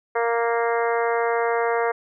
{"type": "harmonic tone", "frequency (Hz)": 232.9, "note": "A#3", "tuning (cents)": -1, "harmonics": [2, 3, 4, 5, 6, 7, 8, 9], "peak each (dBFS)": [-22, -26, -28, -30, -32, -33, -34, -35], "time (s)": [0.15, 1.92], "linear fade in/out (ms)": 10, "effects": []}